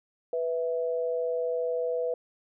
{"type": "tone pair together", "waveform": "sine", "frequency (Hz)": [493.9, 656.8], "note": ["B4", "E5"], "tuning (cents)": [0, -6], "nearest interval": "perfect fourth", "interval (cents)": 494, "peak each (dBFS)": [-27, -33], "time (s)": [0.33, 2.14], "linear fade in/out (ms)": 2, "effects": []}